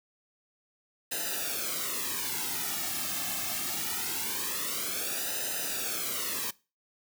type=noise with flanger; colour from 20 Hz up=white; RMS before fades=-33 dBFS; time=1.11-6.51 s; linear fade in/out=10 ms; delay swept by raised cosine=0.89 to 2.09 ms; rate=0.23 Hz; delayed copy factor=-0.85; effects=noise-tail reverb RT60 0.3 s tail -21 dB re dry